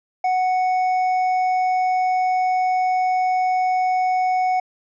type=tone with hard clipping; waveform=triangle; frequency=740 Hz; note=F#5; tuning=in tune; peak=-18 dBFS; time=0.24-4.6 s; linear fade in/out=5 ms; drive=8 dB; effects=resampled to 16000 Hz